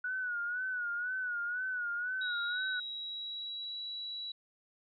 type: tone with vibrato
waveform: sine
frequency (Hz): 1464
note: F#6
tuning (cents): -19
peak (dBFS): -33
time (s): 0.04-2.8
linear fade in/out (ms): 5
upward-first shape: sine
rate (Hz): 2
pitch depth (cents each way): 71
type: tone with pitch glide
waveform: sine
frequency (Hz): 3824 to 3916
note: A#7 to B7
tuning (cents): +43 to -15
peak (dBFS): -38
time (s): 2.21-4.32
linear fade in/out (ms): 5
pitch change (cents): +42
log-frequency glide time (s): 2.36-3.8
effects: none